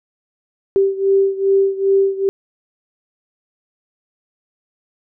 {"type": "beating tone pair", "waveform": "sine", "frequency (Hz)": [390, 392.5], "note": ["G4", "G4"], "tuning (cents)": [-9, 2], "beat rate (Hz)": 2.5, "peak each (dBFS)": [-14, -17], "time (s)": [0.76, 2.29], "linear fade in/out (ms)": 0, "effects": []}